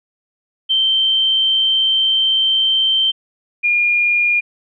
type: tone pair in turn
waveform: sine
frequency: 3121 / 2421 Hz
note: G7 / D#7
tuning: -8 / -48 cents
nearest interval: major third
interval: 440 cents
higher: first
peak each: -12 dBFS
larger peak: neither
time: 0.69-3.12 / 3.63-4.41 s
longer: first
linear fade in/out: 20 ms
effects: none